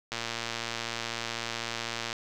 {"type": "click train", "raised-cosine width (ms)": 0.2, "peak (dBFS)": -15, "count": 234, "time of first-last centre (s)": [0.12, 2.129], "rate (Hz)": 116, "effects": []}